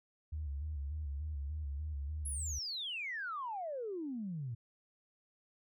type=tone with vibrato; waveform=sine; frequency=73.42 Hz; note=D2; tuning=in tune; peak=-36 dBFS; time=0.32-2.59 s; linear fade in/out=10 ms; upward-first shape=square; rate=3.4 Hz; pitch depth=79 cents each way
type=exponential sweep; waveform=sine; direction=down; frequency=11175 to 110.3 Hz; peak=-37 dBFS; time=2.25-4.55 s; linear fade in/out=10 ms
effects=tanh soft clip ceiling -31 dBFS